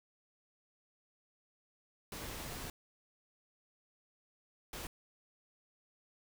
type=noise bursts at uneven times; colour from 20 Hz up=pink; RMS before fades=-44 dBFS; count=2; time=2.12-2.7 / 4.73-4.87 s; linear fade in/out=2 ms; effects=none